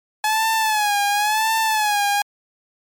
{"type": "tone with vibrato", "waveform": "sawtooth", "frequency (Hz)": 850, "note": "G#5", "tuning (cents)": 40, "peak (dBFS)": -13, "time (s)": [0.24, 2.22], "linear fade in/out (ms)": 2, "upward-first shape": "sine", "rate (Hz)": 0.95, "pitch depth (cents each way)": 83, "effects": ["MP3 96 kbps"]}